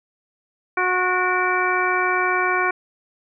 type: harmonic tone with a mistuned harmonic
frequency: 365.4 Hz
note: F#4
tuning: 22 cents flat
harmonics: 1 / 2 / 3 / 4 / 5 / 6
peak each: -25 / -26 / -23 / -23 / -28 / -25 dBFS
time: 0.77-2.71 s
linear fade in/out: 5 ms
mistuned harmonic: 6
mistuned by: +94 cents
effects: none